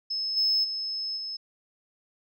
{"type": "tone with level steps", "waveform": "sine", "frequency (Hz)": 5200, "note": "E8", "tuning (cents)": -24, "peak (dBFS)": [-27, -20, -29, -32], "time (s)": [0.1, 1.37], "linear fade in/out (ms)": 10, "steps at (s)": [0.36, 0.63, 1.16], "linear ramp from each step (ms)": 20, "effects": ["tanh soft clip ceiling -17 dBFS"]}